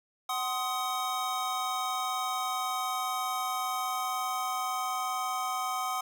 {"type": "chord", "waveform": "square", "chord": "C diminished", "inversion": "second", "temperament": "just", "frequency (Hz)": [753.5, 1046.5, 1255.8], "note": ["Gb5", "C6", "Eb6"], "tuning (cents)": [31, 0, 16], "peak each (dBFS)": [-35, -37, -34], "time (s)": [0.29, 6.01], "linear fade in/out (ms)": 5, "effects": []}